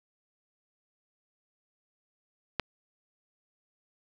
click, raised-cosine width 0.3 ms, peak -11 dBFS, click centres 2.597 s, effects none

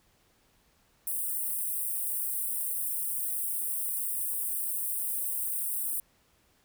white high-pass noise, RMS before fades -32 dBFS, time 1.07-6 s, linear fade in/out 2 ms, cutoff 8400 Hz, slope 96 dB/octave, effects pink hiss -67 dBFS RMS until 6.64 s

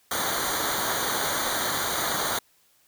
pink noise with comb filter, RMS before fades -27 dBFS, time 0.11-2.39 s, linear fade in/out 5 ms, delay 0.38 ms, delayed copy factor -0.95, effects white hiss -63 dBFS RMS until 2.87 s

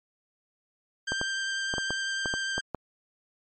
sawtooth tone with vibrato, 1577 Hz, G6, 10 cents sharp, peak -25 dBFS, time 1.07-2.61 s, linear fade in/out 10 ms, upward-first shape sine, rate 10 Hz, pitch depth 8 cents each way
clicks, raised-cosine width 1 ms, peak -17 dBFS, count 9, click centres 1.12 / 1.214 / 1.739 / 1.782 / 1.906 / 2.258 / 2.339 / 2.58 / 2.747 s
effects low-pass 12000 Hz 12 dB/octave + MP3 32 kbps

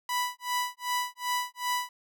sawtooth tone with tremolo, 987.8 Hz, B5, in tune, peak -22 dBFS, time 0.09-1.89 s, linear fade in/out 2 ms, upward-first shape sine, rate 2.6 Hz, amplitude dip 100%, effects none

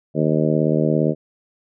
harmonic tone, 77.5 Hz, D#2, 6 cents flat, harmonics 2 / 3 / 4 / 5 / 6 / 7 / 8, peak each -20 / -22 / -23 / -24 / -25 / -25 / -26 dBFS, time 0.14-1.15 s, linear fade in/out 50 ms, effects none

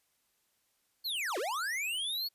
square linear two-way sweep, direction down then up, 4472 to 335.3 to 4472 Hz, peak -33 dBFS, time 1.04-2.29 s, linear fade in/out 20 ms, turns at 1.38 s, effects white hiss -75 dBFS RMS until 2.34 s + resampled to 32000 Hz

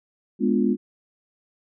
sine chord, G# diminished seventh, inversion none, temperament equal with one note detuned, 207.7 / 246.9 / 293.7 / 352.9 Hz, G#3 / B3 / D4 / F4, 0 / 0 / 0 / +18 cents, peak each -22 / -22 / -26 / -25 dBFS, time 0.39-0.77 s, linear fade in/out 50 ms, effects none

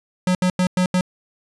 square tone bursts at uneven times, 182.5 Hz, F#3, 24 cents flat, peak -16 dBFS, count 5, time 0.27-0.35 / 0.42-0.5 / 0.59-0.67 / 0.77-0.86 / 0.94-1.01 s, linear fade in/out 2 ms, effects resampled to 24000 Hz

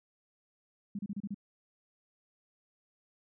sine tone bursts, 201.9 Hz, G#3, 49 cents flat, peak -34 dBFS, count 6, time 0.95-1.345 s, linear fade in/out 5 ms, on 40 ms, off 31 ms, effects none

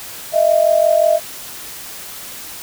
sine tone pair together, 622.3 / 667.9 Hz, D#5 / E5, 0 / +23 cents, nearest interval minor second, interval 123 cents, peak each -13 dBFS, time 0.32-1.2 s, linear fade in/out 50 ms, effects white hiss -32 dBFS RMS until 2.62 s

